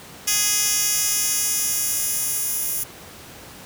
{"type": "tone with high-pass filter sweep", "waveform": "10% pulse", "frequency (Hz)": 415.3, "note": "G#4", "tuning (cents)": 0, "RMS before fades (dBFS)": -22, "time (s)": [0.27, 2.84], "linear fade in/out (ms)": 10, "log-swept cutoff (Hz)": [4900, 11000], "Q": 0.9, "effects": ["pink hiss -41 dBFS RMS until 3.65 s", "high-pass 80 Hz 12 dB/octave"]}